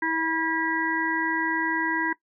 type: harmonic tone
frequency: 324.1 Hz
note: E4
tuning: 29 cents flat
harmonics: 1 / 3 / 5 / 6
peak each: -29 / -29 / -29 / -29 dBFS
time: 0.02-2.13 s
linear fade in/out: 5 ms
effects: noise-tail reverb RT60 0.1 s tail -19 dB re dry